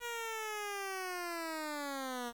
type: linear sweep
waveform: 10% pulse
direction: down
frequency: 481.1 to 233.4 Hz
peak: -30 dBFS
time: 0-2.33 s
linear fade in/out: 50 ms
effects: 10-bit